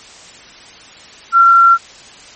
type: tone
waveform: sine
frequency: 1366 Hz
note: F6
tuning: 39 cents flat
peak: -4 dBFS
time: 1.32-1.78 s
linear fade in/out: 50 ms
effects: white hiss -38 dBFS RMS until 2.35 s + MP3 32 kbps